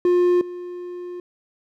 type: tone with level steps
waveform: triangle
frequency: 355.3 Hz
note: F4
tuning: 30 cents sharp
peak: -12 / -28 dBFS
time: 0.05-1.2 s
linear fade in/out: 2 ms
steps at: 0.41 s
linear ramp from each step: 2 ms
effects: none